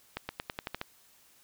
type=accelerating click train; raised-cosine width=0.3 ms; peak=-18 dBFS; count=8; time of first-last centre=0.17-0.814 s; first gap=120 ms; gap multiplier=0.91; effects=white hiss -62 dBFS RMS until 1.43 s